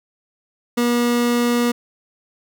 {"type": "tone", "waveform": "30% pulse", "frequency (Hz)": 240, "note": "B3", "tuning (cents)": -49, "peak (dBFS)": -13, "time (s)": [0.77, 1.72], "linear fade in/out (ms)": 10, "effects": []}